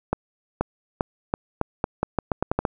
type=accelerating click train; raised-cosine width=1 ms; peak=-7 dBFS; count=13; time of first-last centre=0.13-2.652 s; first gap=480 ms; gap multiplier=0.83; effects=none